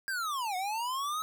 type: linear two-way sweep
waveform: square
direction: down then up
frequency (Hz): 1622 to 719 to 1289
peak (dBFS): -32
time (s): 0.08-1.22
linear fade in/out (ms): 0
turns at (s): 0.56
effects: none